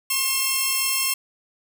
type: tone pair together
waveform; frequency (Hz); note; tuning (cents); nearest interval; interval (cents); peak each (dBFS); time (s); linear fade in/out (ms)
5% pulse; 1069 / 2694; C6 / E7; +37 / +37; octave + major third; 1600; -13; 0.1-1.14; 5
effects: none